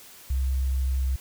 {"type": "tone with pitch glide", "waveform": "sine", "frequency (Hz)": [65.8, 65.35], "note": ["C2", "C2"], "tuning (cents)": [10, -1], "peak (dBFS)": -22, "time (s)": [0.3, 1.16], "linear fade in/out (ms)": 5, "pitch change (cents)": -11, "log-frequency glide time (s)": [0.74, 1], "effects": ["white hiss -48 dBFS RMS until 1.2 s"]}